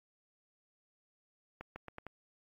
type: accelerating click train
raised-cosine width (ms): 0.5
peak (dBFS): -29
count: 5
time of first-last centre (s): 1.61-2.067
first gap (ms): 150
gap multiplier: 0.82
effects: AAC 48 kbps